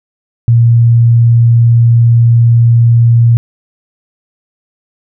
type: tone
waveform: sine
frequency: 117.2 Hz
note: A#2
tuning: 10 cents sharp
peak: -3 dBFS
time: 0.48-3.37 s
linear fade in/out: 0 ms
effects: none